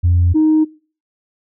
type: tone pair in turn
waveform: sine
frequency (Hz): 87.5 / 311.8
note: F2 / D#4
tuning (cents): +4 / +4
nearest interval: octave + minor seventh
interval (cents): 2200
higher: second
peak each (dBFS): -8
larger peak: neither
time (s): 0.03-0.34 / 0.34-0.65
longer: neither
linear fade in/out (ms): 20
effects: noise-tail reverb RT60 0.4 s tail -23 dB re dry + tanh soft clip ceiling -6 dBFS